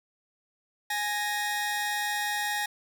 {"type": "tone pair together", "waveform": "sawtooth", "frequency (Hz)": [830.6, 1864.6], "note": ["G#5", "A#6"], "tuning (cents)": [0, 0], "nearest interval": "octave + major second", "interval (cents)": 1400, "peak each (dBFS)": -27, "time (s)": [0.9, 2.66], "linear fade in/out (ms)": 5, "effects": []}